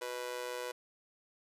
sawtooth tone with amplitude modulation, 493.9 Hz, B4, in tune, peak -30 dBFS, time 0.01-0.72 s, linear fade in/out 10 ms, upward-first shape sine, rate 126 Hz, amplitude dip 90%, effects resampled to 32000 Hz

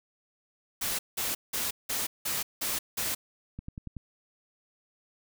white noise bursts, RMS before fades -31 dBFS, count 7, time 0.81-3.15 s, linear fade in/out 10 ms, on 180 ms, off 180 ms
click train, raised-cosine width 5 ms, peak -26 dBFS, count 5, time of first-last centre 3.59-3.967 s, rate 10.6 Hz
effects none

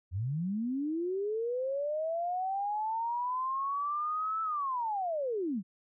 sine linear two-way sweep, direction up then down, 82.41 to 1321 to 169.2 Hz, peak -30 dBFS, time 0.11-5.63 s, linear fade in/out 50 ms, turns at 4.42 s, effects none

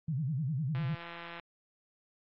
sine tone with vibrato, 142.8 Hz, D3, 48 cents flat, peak -30 dBFS, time 0.08-0.95 s, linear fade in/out 5 ms, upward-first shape sine, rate 9.9 Hz, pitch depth 250 cents each way
click train, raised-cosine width 0.3 ms, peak -28 dBFS, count 111, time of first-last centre 0.75-1.397 s, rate 170 Hz
effects low-pass 3000 Hz 12 dB/octave + AAC 32 kbps

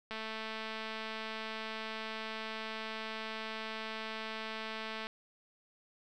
click train, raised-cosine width 0.3 ms, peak -25 dBFS, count 1092, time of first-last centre 0.11-5.069 s, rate 220 Hz, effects none

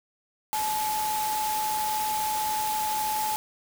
sine tone in noise, 859 Hz, A5, 42 cents flat, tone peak -26 dBFS, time 0.53-3.36 s, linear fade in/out 0 ms, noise white, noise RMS -33 dBFS, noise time 0.53-3.36 s, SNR +4 dB, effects none

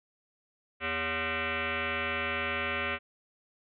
sine tone with frequency modulation, 403.8 Hz, G#4, 49 cents flat, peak -29 dBFS, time 0.8-2.99 s, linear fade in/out 50 ms, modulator 323 Hz, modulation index 7.7, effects none

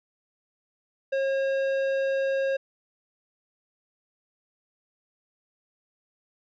sine tone with tanh clipping, 541 Hz, C#5, 42 cents flat, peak -25 dBFS, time 1.12-2.57 s, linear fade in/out 10 ms, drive 12 dB, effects none

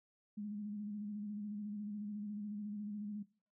sine tone with vibrato, 207.7 Hz, G#3, in tune, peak -40 dBFS, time 0.37-3.23 s, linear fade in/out 10 ms, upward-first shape square, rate 14 Hz, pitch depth 29 cents each way, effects noise-tail reverb RT60 0.4 s tail -19 dB re dry

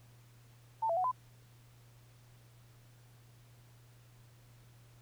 sine tone with pitch steps, 895 / 670 / 737 / 1010 Hz, A5 / E5 / F#5 / B5, +29 / +28 / -7 / +39 cents, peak -29 dBFS, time 0.82-1.116 s, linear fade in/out 10 ms, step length 74 ms, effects added 119 Hz sine -58 dBFS peak until 5.01 s + pink hiss -66 dBFS RMS until 5.01 s

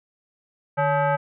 sine tone with frequency modulation, 150 Hz, D3, 37 cents sharp, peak -18 dBFS, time 0.77-1.17 s, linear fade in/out 20 ms, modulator 713 Hz, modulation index 1.7, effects none

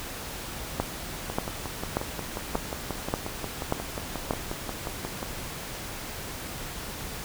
two click trains, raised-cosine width 1 ms, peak -10 / -17 dBFS, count 7 / 23, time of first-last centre 0.8-4.309 / 1.3-5.229 s, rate 1.71 / 5.6 Hz, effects pink hiss -37 dBFS RMS until 7.24 s

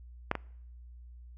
clicks, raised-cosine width 0.5 ms, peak -12 / -18 dBFS, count 2, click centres 0.314 / 0.353 s, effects noise-tail reverb RT60 0.7 s tail -25 dB re dry + added 60 Hz sine -47 dBFS peak until 1.37 s

